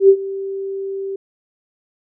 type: tone with ADSR envelope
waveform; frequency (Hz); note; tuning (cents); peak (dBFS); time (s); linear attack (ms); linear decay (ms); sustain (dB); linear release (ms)
sine; 390; G4; -9; -3; 0-1.16; 89; 69; -19; 5
effects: none